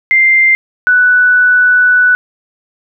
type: tone pair in turn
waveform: sine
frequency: 2093 / 1485.5 Hz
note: C7 / F#6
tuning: 0 / +6 cents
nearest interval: tritone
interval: 594 cents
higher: first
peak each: -5 dBFS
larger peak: neither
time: 0.11-0.55 / 0.87-2.15 s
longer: second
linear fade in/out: 0 ms
effects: none